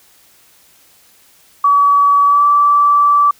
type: tone with pitch glide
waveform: sine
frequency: 1140 to 1159.9 Hz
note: C#6 to D6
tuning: +48 to -22 cents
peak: -7 dBFS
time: 1.64-3.31 s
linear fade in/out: 5 ms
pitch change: +30 cents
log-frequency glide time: 2.26-2.44 s
effects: white hiss -49 dBFS RMS until 3.39 s